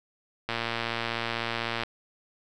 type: click train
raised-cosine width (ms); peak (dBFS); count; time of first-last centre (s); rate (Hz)
0.3; -13; 157; 0.49-1.835; 116
effects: none